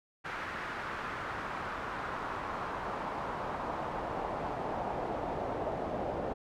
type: noise with band-pass filter sweep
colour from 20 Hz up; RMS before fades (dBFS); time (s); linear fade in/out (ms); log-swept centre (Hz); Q
brown; -37; 0.24-6.34; 20; 1600 to 610; 1.8
effects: none